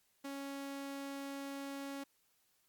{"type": "tone", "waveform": "sawtooth", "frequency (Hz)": 277.2, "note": "C#4", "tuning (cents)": 0, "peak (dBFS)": -38, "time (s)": [0.24, 2.04], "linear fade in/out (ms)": 10, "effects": ["white hiss -75 dBFS RMS until 2.68 s", "Opus 48 kbps"]}